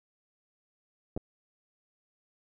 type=clicks; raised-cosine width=2 ms; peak=-22 dBFS; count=2; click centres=1.165 / 1.175 s; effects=none